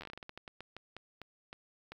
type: slowing click train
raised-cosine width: 0.3 ms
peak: -29 dBFS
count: 18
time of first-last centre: 0.01-1.92 s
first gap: 11 ms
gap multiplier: 1.25
effects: 10-bit